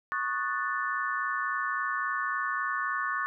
sine chord, D# half-diminished seventh, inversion third, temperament equal with one note detuned, 1108.7 / 1232.3 / 1480 / 1760 Hz, C#6 / D#6 / F#6 / A6, 0 / -17 / 0 / 0 cents, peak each -32 / -36 / -34 / -33 dBFS, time 0.12-3.26 s, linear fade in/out 0 ms, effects none

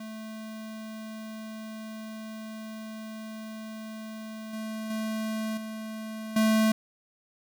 square tone with level steps, 218.9 Hz, A3, 9 cents flat, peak -38 / -34 / -30 / -36 / -21 dBFS, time 0-6.72 s, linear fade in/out 5 ms, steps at 4.53 / 4.9 / 5.57 / 6.36 s, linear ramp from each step 5 ms, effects 10-bit

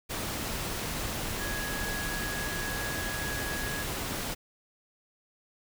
sine tone in noise, 1667 Hz, G#6, 6 cents sharp, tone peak -36 dBFS, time 1.39-3.84 s, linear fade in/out 20 ms, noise pink, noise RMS -34 dBFS, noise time 0.09-4.35 s, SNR -5 dB, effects none

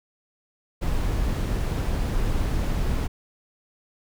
brown noise, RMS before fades -24 dBFS, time 0.81-3.08 s, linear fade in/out 20 ms, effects none

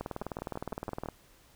two click trains, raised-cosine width 1 ms, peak -24 / -21 dBFS, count 6 / 22, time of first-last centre 0.22-1.059 / 0.01-1.087 s, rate 5.96 / 19.5 Hz, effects pink hiss -61 dBFS RMS until 1.55 s

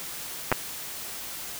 clicks, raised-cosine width 0.5 ms, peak -6 dBFS, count 2, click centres 0.517 / 0.525 s, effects white hiss -37 dBFS RMS until 1.59 s

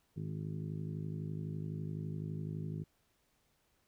harmonic tone with a mistuned harmonic, 51.91 Hz, G#1, in tune, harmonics 2 / 3 / 4 / 5 / 6 / 7 / 8, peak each -44 / -39 / -48 / -51 / -56 / -52 / -56 dBFS, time 0.16-2.84 s, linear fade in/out 10 ms, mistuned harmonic 6, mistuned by -19 cents, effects pink hiss -75 dBFS RMS until 3.87 s

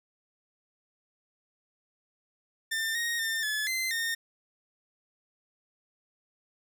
sawtooth tone with pitch steps, 1795 / 1868 / 1802 / 1718 / 2068 / 1832 Hz, A6 / A#6 / A6 / A6 / C7 / A#6, +34 / +3 / +41 / -42 / -21 / -31 cents, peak -25 dBFS, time 2.71-4.15 s, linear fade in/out 10 ms, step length 240 ms, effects none

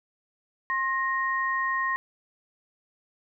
sine tone pair together, 1065 / 1866.6 Hz, C6 / A#6, +30 / +2 cents, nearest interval minor seventh, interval 972 cents, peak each -27 dBFS, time 0.7-1.96 s, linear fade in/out 0 ms, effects none

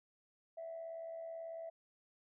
sine tone with amplitude modulation, 659.3 Hz, E5, in tune, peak -40 dBFS, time 0.57-1.7 s, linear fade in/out 10 ms, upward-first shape sine, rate 78.2 Hz, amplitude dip 50%, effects tanh soft clip ceiling -38 dBFS

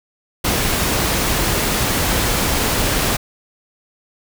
pink noise, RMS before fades -18 dBFS, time 0.44-3.17 s, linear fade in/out 10 ms, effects none

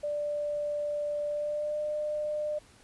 sine tone with pitch glide, 589 to 601 Hz, D5 to D5, +5 to +40 cents, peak -29 dBFS, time 0.03-2.59 s, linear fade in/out 10 ms, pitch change +35 cents, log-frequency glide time 1.28-1.81 s, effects pink hiss -58 dBFS RMS until 2.83 s + resampled to 24000 Hz

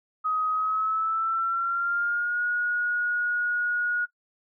sine tone with pitch glide, 1260 to 1447.4 Hz, D#6 to F#6, +21 to -39 cents, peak -23 dBFS, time 0.24-4.06 s, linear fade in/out 20 ms, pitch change +240 cents, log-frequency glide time 0.51-2.43 s, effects noise-tail reverb RT60 0.1 s tail -19 dB re dry

